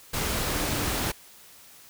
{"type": "tone in noise", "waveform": "sine", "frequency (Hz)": 293.7, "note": "D4", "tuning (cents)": 0, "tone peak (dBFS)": -36, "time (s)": [0.54, 0.85], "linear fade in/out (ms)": 10, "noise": "pink", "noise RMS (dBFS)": -28, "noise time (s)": [0.13, 1.12], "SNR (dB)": -11, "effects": ["white hiss -51 dBFS RMS until 1.89 s"]}